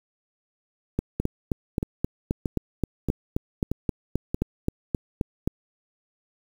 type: two click trains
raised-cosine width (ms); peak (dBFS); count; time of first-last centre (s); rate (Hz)
3; -10 / -12; 18 / 6; 0.99-5.475 / 1.2-4.345; 3.79 / 1.59
effects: 7-bit